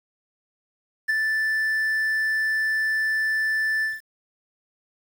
triangle tone with ADSR envelope, 1760 Hz, A6, in tune, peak -15 dBFS, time 1.08-4.01 s, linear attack 18 ms, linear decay 13 ms, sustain -4 dB, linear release 180 ms, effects 8-bit

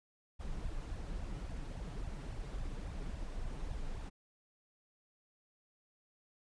brown noise with flanger, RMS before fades -41 dBFS, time 0.39-4.1 s, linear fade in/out 20 ms, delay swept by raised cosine 1.1 to 7.1 ms, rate 3.6 Hz, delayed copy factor +0.75, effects resampled to 22050 Hz

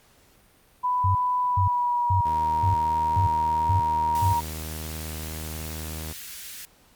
sine tone with pitch glide, 994 to 942 Hz, B5 to A#5, +11 to +18 cents, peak -21 dBFS, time 0.83-4.41 s, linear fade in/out 20 ms, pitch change -93 cents, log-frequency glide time 1.4-2.47 s
sine tone bursts, 95.5 Hz, G2, 45 cents flat, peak -20 dBFS, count 7, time 1.04-4.33 s, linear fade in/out 5 ms, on 110 ms, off 420 ms
sawtooth tone, 78.6 Hz, D#2, 18 cents sharp, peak -29 dBFS, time 2.25-6.13 s, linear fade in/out 10 ms
white high-pass noise, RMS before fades -39 dBFS, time 4.15-6.65 s, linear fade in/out 0 ms, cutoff 1500 Hz, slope 24 dB/octave
effects pink hiss -58 dBFS RMS until 6.95 s + Opus 48 kbps

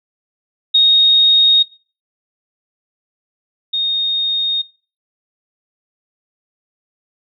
sine tone pair in turn, 3729 / 3703 Hz, A#7 / A#7, 0 / -12 cents, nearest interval unison, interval 12 cents, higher first, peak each -7 / -15 dBFS, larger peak first, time 0.74-1.63 / 3.73-4.62 s, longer neither, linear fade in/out 10 ms, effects noise-tail reverb RT60 0.4 s tail -23 dB re dry

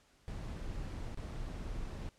brown noise with dropouts, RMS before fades -41 dBFS, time 0.28-2.09 s, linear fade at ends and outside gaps 0 ms, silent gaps 1.145-1.174 s, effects pink hiss -68 dBFS RMS until 2.18 s + low-pass 9000 Hz 12 dB/octave

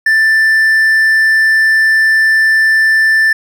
triangle tone, 1770 Hz, A6, 10 cents sharp, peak -5 dBFS, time 0.06-3.33 s, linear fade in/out 5 ms, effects none

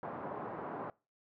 white band-pass noise, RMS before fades -42 dBFS, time 0.03-0.9 s, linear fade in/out 0 ms, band 120 to 1100 Hz, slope 24 dB/octave, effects noise-tail reverb RT60 0.3 s tail -23 dB re dry

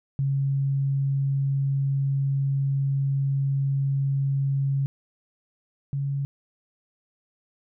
sine tone pair in turn, 137.6 / 139.36 Hz, C#3 / C#3, -12 / +10 cents, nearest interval unison, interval 22 cents, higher second, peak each -21 / -24 dBFS, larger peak first, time 0.19-4.86 / 5.93-6.25 s, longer first, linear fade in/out 0 ms, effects none

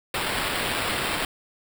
blue noise with sample-and-hold, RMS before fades -27 dBFS, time 0.14-1.25 s, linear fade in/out 2 ms, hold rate 6300 Hz, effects none

